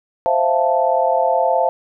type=chord; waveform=sine; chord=F major seventh; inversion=second; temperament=equal; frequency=523.3 / 659.3 / 698.5 / 880 Hz; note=C5 / E5 / F5 / A5; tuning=0 / 0 / 0 / 0 cents; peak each=-19 dBFS; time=0.26-1.69 s; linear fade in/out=0 ms; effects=none